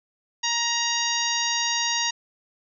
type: harmonic tone with a mistuned harmonic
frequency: 940 Hz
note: A#5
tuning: 14 cents sharp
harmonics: 1 / 2 / 3 / 4 / 5 / 6 / 7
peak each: -30 / -30 / -30 / -30 / -30 / -30 / -30 dBFS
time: 0.43-2.11 s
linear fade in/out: 10 ms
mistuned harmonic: 6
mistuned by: +17 cents
effects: none